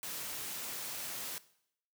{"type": "noise", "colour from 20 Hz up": "white", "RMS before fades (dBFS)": -41, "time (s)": [0.03, 1.38], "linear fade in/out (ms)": 0, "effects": ["noise-tail reverb RT60 0.7 s tail -18 dB re dry", "high-pass 100 Hz 12 dB/octave"]}